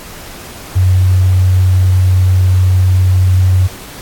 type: tone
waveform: sine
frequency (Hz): 92.5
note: F#2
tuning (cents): 0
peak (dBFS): -6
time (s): 0.75-3.68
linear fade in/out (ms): 20
effects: pink hiss -31 dBFS RMS until 4.01 s + AAC 64 kbps